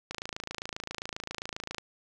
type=click train; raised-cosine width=0.2 ms; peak=-18 dBFS; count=47; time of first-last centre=0.11-1.783 s; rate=27.5 Hz; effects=none